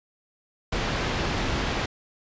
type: low-pass noise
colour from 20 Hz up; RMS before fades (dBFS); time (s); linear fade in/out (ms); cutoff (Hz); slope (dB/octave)
pink; -27; 0.72-1.86; 5; 4200; 12
effects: resampled to 16000 Hz